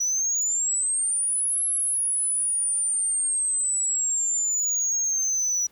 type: exponential two-way sweep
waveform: sine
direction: up then down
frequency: 5850 to 11070 to 5850 Hz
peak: -19 dBFS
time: 0-5.67 s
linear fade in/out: 10 ms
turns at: 1.63 s
effects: tanh soft clip ceiling -21 dBFS + pink hiss -60 dBFS RMS until 5.71 s